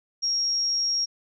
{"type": "tone", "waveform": "sine", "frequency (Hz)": 5588, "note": "F8", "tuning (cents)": 0, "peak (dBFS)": -22, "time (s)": [0.22, 1.06], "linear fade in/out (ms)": 20, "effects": []}